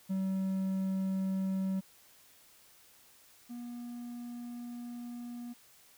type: tone pair in turn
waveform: triangle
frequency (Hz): 190.8 / 240.4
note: G3 / B3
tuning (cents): -47 / -46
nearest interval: major third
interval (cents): 401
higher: second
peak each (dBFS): -28 / -38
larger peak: first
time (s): 0.09-1.81 / 3.49-5.54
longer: second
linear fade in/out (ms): 20
effects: white hiss -61 dBFS RMS until 5.97 s